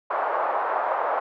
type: band-pass noise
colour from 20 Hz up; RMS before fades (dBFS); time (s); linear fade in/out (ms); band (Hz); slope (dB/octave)
white; -25; 0.1-1.2; 10; 560 to 1100; 24
effects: none